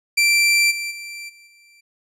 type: tone with level steps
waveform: sawtooth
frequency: 2349 Hz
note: D7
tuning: in tune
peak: -10 / -21 / -28 / -42 / -46 dBFS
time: 0.17-1.81 s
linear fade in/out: 10 ms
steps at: 0.7 / 0.9 / 1.28 / 1.46 s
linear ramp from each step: 20 ms
effects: low-pass 11000 Hz 12 dB/octave